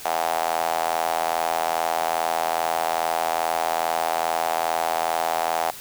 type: tone with high-pass filter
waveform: sawtooth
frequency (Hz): 82.41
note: E2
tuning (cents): 0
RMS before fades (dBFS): -24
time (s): 0.05-5.71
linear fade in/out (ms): 5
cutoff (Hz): 740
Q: 5
effects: white hiss -39 dBFS RMS until 5.8 s